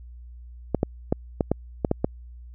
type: clicks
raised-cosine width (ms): 2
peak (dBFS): -7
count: 8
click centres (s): 0.747 / 0.831 / 1.125 / 1.408 / 1.516 / 1.848 / 1.914 / 2.045
effects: added 60 Hz sine -40 dBFS peak until 2.54 s